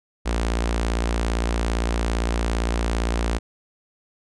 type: tone with notch filter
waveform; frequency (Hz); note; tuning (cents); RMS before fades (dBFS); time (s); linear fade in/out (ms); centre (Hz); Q
sawtooth; 57.6; A#1; -20; -23; 0.25-3.39; 20; 120; 0.94
effects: resampled to 22050 Hz